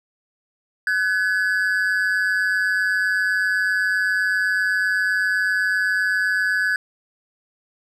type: ring-modulated tone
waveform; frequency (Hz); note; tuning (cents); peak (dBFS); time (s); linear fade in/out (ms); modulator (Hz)
triangle; 1600; G6; +35; -13; 0.87-6.76; 2; 96.1
effects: none